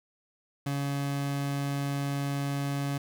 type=tone; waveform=30% pulse; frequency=140.7 Hz; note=C#3; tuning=26 cents sharp; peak=-26 dBFS; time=0.66-2.98 s; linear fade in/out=5 ms; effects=none